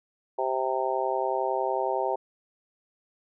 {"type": "harmonic tone", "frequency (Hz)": 130.81, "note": "C3", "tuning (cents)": 0, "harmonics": [3, 4, 5, 6, 7], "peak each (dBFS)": [-31, -31, -31, -31, -31], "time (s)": [0.38, 2.16], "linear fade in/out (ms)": 10, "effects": []}